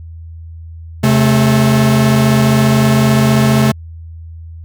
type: tone pair together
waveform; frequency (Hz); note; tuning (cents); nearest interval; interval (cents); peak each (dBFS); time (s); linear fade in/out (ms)
45% pulse; 133.5 / 217.4; C3 / A3; +35 / -21; minor sixth; 844; -11; 1.03-3.72; 10
effects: added 82 Hz sine -28 dBFS peak until 4.64 s